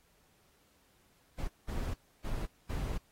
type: noise bursts at uneven times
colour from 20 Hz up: brown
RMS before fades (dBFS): -35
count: 4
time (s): 1.38-1.48 / 1.68-1.94 / 2.24-2.46 / 2.69-2.98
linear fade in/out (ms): 10
effects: pink hiss -69 dBFS RMS until 3.11 s + AAC 48 kbps